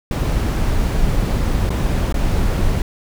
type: noise with dropouts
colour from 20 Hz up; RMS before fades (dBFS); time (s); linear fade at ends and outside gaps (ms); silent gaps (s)
brown; -17; 0.11-2.82; 2; 1.694-1.703 / 2.125-2.142
effects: none